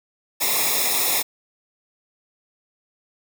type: noise with comb filter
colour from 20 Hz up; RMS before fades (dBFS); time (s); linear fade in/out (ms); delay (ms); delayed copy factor
white; -21; 0.4-1.23; 20; 0.66; -0.9
effects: none